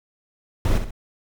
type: noise with echo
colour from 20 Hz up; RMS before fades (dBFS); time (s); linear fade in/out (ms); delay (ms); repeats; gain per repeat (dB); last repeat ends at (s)
brown; -17; 0.65-0.78; 2; 64; 2; -8; 0.908
effects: none